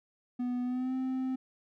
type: tone with pitch glide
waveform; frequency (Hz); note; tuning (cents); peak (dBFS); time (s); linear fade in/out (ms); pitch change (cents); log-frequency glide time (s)
triangle; 246.9 to 259.9; B3 to C4; 0 to -11; -28; 0.39-1.36; 10; +89; 0.63-0.94
effects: none